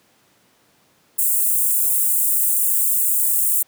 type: high-pass noise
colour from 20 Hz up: white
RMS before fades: -18 dBFS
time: 1.18-3.63 s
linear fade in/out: 10 ms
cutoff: 7900 Hz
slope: 48 dB/octave
effects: pink hiss -58 dBFS RMS until 3.67 s + high-pass 150 Hz 12 dB/octave